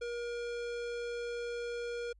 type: tone with hard clipping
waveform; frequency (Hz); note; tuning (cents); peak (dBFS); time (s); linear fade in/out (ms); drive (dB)
sine; 475.6; A#4; +35; -38; 0.01-2.13; 10; 18
effects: added 50 Hz sine -59 dBFS peak until 2.19 s + resampled to 24000 Hz